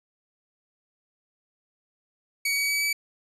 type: tone with pitch steps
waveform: sawtooth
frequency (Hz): 2255 / 2268 / 2281 / 2294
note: C#7 / C#7 / C#7 / D7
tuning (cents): +29 / +39 / +49 / -41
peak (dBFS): -20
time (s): 2.45-2.93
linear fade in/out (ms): 5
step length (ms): 120
effects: resampled to 32000 Hz